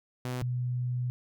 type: tone pair in turn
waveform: sawtooth / sine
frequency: 125.6 / 123.94 Hz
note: B2 / B2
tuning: +30 / +7 cents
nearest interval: unison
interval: 23 cents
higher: first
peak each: -28 dBFS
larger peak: neither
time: 0.25-0.42 / 0.42-1.1 s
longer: second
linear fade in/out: 0 ms
effects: none